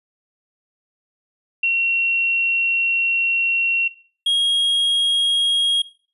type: tone pair in turn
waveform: sine / triangle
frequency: 2732 / 3274 Hz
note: F7 / G#7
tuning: -39 / -25 cents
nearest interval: minor third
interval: 314 cents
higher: second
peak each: -15 / -14 dBFS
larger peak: second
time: 1.63-3.88 / 4.26-5.82 s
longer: first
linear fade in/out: 5 ms
effects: noise-tail reverb RT60 0.4 s tail -17 dB re dry + resampled to 32000 Hz